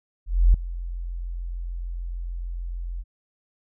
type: tone with ADSR envelope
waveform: sine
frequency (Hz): 43.35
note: F1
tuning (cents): -12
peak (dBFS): -10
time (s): 0.26-3.04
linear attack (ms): 280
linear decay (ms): 4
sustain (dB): -18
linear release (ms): 39
effects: none